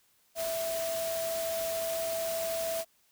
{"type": "tone in noise", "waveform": "sine", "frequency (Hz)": 659.3, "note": "E5", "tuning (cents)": 0, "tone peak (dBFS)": -31, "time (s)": [0.35, 2.85], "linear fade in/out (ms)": 50, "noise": "white", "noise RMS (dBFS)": -38, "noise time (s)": [0.35, 2.85], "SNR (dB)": 4, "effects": ["white hiss -68 dBFS RMS until 3.11 s"]}